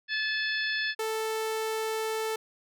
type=harmonic tone; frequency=866 Hz; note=A5; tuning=28 cents flat; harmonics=2 / 3 / 4 / 5 / 6; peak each=-29 / -36 / -36 / -37 / -40 dBFS; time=0.08-0.95 s; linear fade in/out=50 ms
type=tone; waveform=sawtooth; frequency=440.5 Hz; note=A4; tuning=2 cents sharp; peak=-25 dBFS; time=0.99-2.36 s; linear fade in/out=5 ms
effects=none